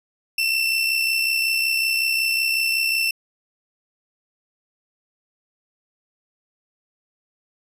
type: tone with amplitude modulation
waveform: 30% pulse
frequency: 2683 Hz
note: E7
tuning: 30 cents sharp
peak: -14 dBFS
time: 0.38-3.11 s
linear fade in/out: 5 ms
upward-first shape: sine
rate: 65.4 Hz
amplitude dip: 45%
effects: resampled to 32000 Hz